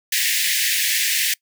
pink high-pass noise, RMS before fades -20 dBFS, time 0.12-1.34 s, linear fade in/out 5 ms, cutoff 1700 Hz, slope 96 dB/octave, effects noise-tail reverb RT60 0.1 s tail -24 dB re dry

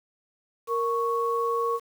sine tone pair together, 465.6 / 1108.7 Hz, A#4 / C#6, -2 / 0 cents, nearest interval octave + minor third, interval 1502 cents, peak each -26 dBFS, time 0.67-1.8 s, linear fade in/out 50 ms, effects 8-bit

